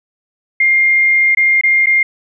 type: tone with dropouts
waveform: sine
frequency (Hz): 2116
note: C7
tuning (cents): +19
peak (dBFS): -8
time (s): 0.6-2.03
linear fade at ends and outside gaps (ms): 5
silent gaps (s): 1.349-1.371 / 1.612-1.635 / 1.86-1.868
effects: none